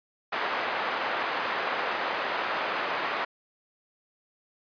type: band-pass noise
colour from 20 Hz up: pink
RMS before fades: -30 dBFS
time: 0.32-3.25 s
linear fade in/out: 10 ms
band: 680 to 2100 Hz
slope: 12 dB/octave
effects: resampled to 11025 Hz